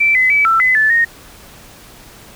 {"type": "tone with pitch steps", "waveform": "sine", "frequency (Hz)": [2332, 2026, 2295, 1335, 2022, 1745, 1855], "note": ["D7", "B6", "D7", "E6", "B6", "A6", "A#6"], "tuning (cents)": [-13, 44, -40, 22, 40, -15, -9], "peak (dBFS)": -9, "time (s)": [0, 1.05], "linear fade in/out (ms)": 10, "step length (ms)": 150, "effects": ["pink hiss -40 dBFS RMS until 2.35 s"]}